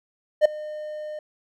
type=tone with ADSR envelope; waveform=triangle; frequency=608 Hz; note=D#5; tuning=40 cents flat; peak=-7 dBFS; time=0.41-1.19 s; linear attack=42 ms; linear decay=6 ms; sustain=-22 dB; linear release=3 ms; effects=none